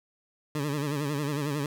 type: tone with vibrato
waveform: 20% pulse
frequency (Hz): 145.3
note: D3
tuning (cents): -18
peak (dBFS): -23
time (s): 0.55-1.66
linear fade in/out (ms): 2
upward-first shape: sine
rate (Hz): 11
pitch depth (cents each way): 92
effects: none